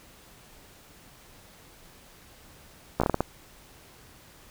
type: slowing click train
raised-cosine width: 1 ms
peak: -9 dBFS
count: 7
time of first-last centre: 3-3.206 s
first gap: 15 ms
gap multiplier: 1.33
effects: pink hiss -53 dBFS RMS until 4.5 s